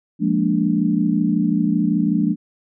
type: chord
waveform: sine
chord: Bb dominant seventh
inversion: second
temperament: equal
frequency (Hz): 174.61 / 207.7 / 233.1 / 293.7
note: F3 / Ab3 / Bb3 / D4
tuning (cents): 0 / 0 / 0 / 0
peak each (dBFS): -21 / -20 / -22 / -21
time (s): 0.19-2.36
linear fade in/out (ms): 50
effects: none